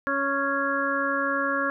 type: harmonic tone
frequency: 277.2 Hz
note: C#4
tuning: in tune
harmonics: 1 / 2 / 4 / 5 / 6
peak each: -31 / -30 / -29 / -29 / -28 dBFS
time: 0.07-1.7 s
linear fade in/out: 0 ms
effects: none